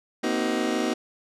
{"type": "chord", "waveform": "30% pulse", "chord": "C half-diminished seventh", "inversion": "third", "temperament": "just", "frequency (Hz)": [235.5, 261.6, 314, 376.7], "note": ["Bb3", "C4", "Eb4", "Gb4"], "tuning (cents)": [18, 0, 16, 31], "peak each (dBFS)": [-26, -27, -26, -27], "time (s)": [0.23, 0.94], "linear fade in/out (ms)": 10, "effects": ["low-pass 8000 Hz 12 dB/octave"]}